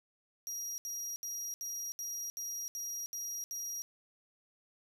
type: tone bursts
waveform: 35% pulse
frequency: 5710 Hz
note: F8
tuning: 37 cents sharp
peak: -35 dBFS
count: 9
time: 0.47-3.82 s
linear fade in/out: 0 ms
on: 310 ms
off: 70 ms
effects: none